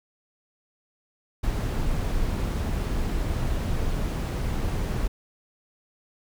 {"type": "noise", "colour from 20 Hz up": "brown", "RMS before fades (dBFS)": -26, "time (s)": [1.43, 5.08], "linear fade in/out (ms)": 10, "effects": []}